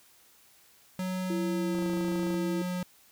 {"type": "tone with pitch glide", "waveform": "square", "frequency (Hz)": [185, 180.57], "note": ["F#3", "F#3"], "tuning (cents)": [0, -42], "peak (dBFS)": -31, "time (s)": [0.99, 2.83], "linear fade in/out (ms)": 2, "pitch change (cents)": -42, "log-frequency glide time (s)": [1.37, 1.89]}
{"type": "tone", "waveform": "sine", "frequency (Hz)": 337.1, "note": "E4", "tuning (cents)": 39, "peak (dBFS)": -30, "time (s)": [1.3, 2.62], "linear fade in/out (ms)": 2}
{"type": "click train", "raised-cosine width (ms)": 1, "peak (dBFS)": -29, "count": 17, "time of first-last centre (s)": [1.75, 2.343], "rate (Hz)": 27}
{"effects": ["white hiss -60 dBFS RMS until 3.11 s"]}